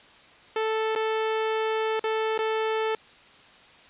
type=tone with dropouts; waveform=sawtooth; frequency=440 Hz; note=A4; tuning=in tune; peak=-20 dBFS; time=0.56-2.95 s; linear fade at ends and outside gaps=2 ms; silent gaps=0.952-0.959 / 1.995-2.04 / 2.378-2.389 s; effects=white hiss -52 dBFS RMS until 3.89 s + resampled to 8000 Hz